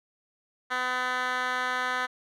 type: tone with band-pass filter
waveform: 10% pulse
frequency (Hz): 252.3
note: B3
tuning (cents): +37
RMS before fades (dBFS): -29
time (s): 0.7-2.07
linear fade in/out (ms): 20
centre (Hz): 1800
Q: 1.5
effects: none